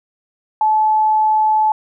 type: tone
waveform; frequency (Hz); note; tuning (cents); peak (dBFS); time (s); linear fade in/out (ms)
sine; 864; A5; -32; -11; 0.61-1.72; 2
effects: none